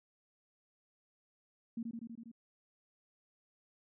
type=tone with echo; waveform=sine; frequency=230.7 Hz; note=A#3; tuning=18 cents flat; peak=-36 dBFS; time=1.77-1.83 s; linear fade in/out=5 ms; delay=81 ms; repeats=6; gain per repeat=-2 dB; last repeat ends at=2.316 s; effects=none